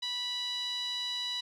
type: tone with band-pass filter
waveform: sawtooth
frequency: 983 Hz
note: B5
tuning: 8 cents flat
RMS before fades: -35 dBFS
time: 0.02-1.41 s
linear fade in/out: 10 ms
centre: 3700 Hz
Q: 8.3
effects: none